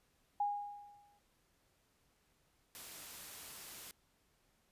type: tone with exponential decay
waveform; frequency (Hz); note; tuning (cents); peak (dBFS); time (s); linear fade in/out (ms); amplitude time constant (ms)
sine; 819; G#5; -24; -30; 0.4-1.19; 5; 170
type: noise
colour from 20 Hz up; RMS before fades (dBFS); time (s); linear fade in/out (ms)
white; -50; 2.75-3.91; 0
effects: pink hiss -75 dBFS RMS until 4.71 s + resampled to 32000 Hz